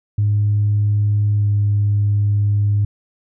sine tone with pitch glide, 103.83 to 102.76 Hz, G#2 to G#2, 0 to -18 cents, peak -12 dBFS, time 0.18-2.85 s, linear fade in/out 5 ms, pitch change -18 cents, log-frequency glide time 1.37-1.47 s, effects tanh soft clip ceiling -9 dBFS

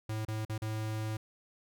square tone with dropouts, 109 Hz, A2, 16 cents flat, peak -34 dBFS, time 0.09-1.17 s, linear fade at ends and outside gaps 5 ms, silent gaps 0.251-0.282 / 0.451-0.495 / 0.58-0.619 s, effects none

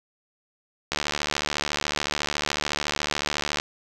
click train, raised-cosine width 0.2 ms, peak -7 dBFS, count 199, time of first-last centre 0.92-3.599 s, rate 73.9 Hz, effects none

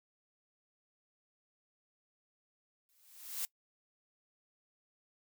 blue noise with exponential growth, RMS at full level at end -35 dBFS, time 2.89-3.45 s, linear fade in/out 0 ms, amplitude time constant 120 ms, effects noise-tail reverb RT60 0.1 s tail -22 dB re dry

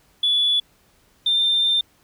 sine tone pair in turn, 3435 / 3592 Hz, A7 / A7, -42 / +35 cents, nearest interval minor second, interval 77 cents, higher second, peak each -15 dBFS, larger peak neither, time 0.23-0.6 / 1.26-1.81 s, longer second, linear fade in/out 5 ms, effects tanh soft clip ceiling -11 dBFS + pink hiss -59 dBFS RMS until 2.03 s

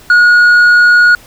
sine tone with tanh clipping, 1447 Hz, F#6, 39 cents flat, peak -4 dBFS, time 0.1-1.15 s, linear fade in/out 2 ms, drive 4 dB, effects pink hiss -39 dBFS RMS until 1.26 s

